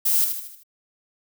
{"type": "noise with echo", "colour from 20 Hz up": "violet", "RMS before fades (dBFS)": -20, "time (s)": [0.05, 0.25], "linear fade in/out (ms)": 10, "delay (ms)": 77, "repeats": 5, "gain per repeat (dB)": -6, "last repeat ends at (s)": 0.635, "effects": []}